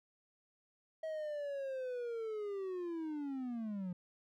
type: linear sweep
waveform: triangle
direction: down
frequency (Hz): 642 to 174.61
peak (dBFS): -36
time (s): 1.03-3.93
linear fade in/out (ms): 5
effects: none